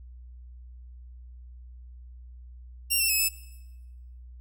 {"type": "tone with pitch steps", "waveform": "5% pulse", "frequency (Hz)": [2768, 2695, 2576, 2606], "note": ["F7", "E7", "E7", "E7"], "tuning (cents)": [-16, 38, -41, -20], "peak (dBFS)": -14, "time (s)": [2.9, 3.292], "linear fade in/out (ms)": 20, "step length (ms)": 98, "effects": ["noise-tail reverb RT60 1.0 s tail -19 dB re dry", "added 61 Hz sine -43 dBFS peak until 4.4 s"]}